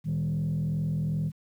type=tone with frequency modulation; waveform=sine; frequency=155.56 Hz; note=D#3; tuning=in tune; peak=-24 dBFS; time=0.04-1.32 s; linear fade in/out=50 ms; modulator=42.6 Hz; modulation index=0.77; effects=tanh soft clip ceiling -23 dBFS + 10-bit